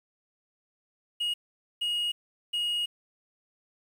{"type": "tone bursts at uneven times", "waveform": "triangle", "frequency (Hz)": 2877, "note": "F#7", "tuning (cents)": -49, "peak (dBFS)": -25, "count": 3, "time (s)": [[1.2, 1.34], [1.81, 2.12], [2.53, 2.86]], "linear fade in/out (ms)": 10, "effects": ["9-bit"]}